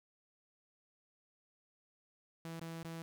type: tone with dropouts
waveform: sawtooth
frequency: 164.81 Hz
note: E3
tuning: in tune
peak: -39 dBFS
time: 2.45-3.02 s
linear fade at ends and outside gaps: 0 ms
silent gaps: 2.596-2.613 / 2.829-2.848 s
effects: none